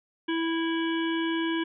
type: harmonic tone with a mistuned harmonic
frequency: 328.7 Hz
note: E4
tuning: 5 cents flat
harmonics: 1 / 3 / 5 / 7 / 9 / 10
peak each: -26 / -36 / -35 / -40 / -38 / -42 dBFS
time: 0.28-1.64 s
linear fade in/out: 10 ms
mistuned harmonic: 10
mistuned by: +24 cents
effects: none